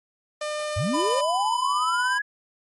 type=tone; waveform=sawtooth; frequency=602 Hz; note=D5; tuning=43 cents sharp; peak=-23 dBFS; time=0.41-1.21 s; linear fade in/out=5 ms
type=linear sweep; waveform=sine; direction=up; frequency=76.8 to 1694 Hz; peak=-23 dBFS; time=0.76-2.22 s; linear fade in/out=10 ms
type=tone with tremolo; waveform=square; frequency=1000 Hz; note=B5; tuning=21 cents sharp; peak=-23 dBFS; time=0.93-2.19 s; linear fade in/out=20 ms; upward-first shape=triangle; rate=17 Hz; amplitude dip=35%
effects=MP3 48 kbps